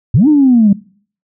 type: linear two-way sweep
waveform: sine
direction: up then down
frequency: 91.7 to 311.1 to 192.7 Hz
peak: -4 dBFS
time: 0.14-0.73 s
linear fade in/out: 5 ms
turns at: 0.28 s
effects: noise-tail reverb RT60 0.5 s tail -21 dB re dry + tanh soft clip ceiling 0 dBFS